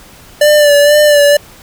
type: tone with vibrato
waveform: square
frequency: 587.3 Hz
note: D5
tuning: in tune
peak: -5 dBFS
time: 0.41-1.37 s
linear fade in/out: 5 ms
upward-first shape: sine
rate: 2.1 Hz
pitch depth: 36 cents each way
effects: pink hiss -38 dBFS RMS until 1.62 s